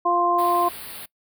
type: harmonic tone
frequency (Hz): 349.2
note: F4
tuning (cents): 0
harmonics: 1 / 2 / 3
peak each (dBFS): -25 / -22 / -20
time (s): 0.05-0.69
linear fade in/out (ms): 10
type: band-stop noise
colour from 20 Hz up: white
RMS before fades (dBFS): -37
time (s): 0.38-1.06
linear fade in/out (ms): 10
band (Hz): 4800 to 8800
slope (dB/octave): 96
effects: noise-tail reverb RT60 0.1 s tail -22 dB re dry